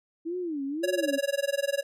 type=tone with vibrato; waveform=sine; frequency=315.5 Hz; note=D#4; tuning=24 cents sharp; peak=-29 dBFS; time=0.25-1.19 s; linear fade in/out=20 ms; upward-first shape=sine; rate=1.9 Hz; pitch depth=250 cents each way
type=tone with tremolo; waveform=square; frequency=560 Hz; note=C#5; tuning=18 cents sharp; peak=-23 dBFS; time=0.83-1.83 s; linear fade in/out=10 ms; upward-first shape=sine; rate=20 Hz; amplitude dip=100%
effects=resampled to 32000 Hz